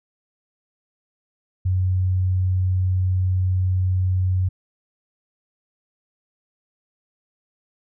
sine tone, 92.5 Hz, F#2, in tune, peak -17 dBFS, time 1.65-4.49 s, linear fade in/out 10 ms, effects none

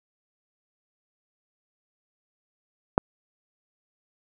click, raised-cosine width 1 ms, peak -3 dBFS, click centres 2.979 s, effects none

